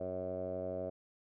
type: tone with low-pass filter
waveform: 10% pulse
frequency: 92 Hz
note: F#2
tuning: 9 cents flat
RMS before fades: -39 dBFS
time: 0-0.9 s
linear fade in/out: 10 ms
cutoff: 610 Hz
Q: 9.2
effects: none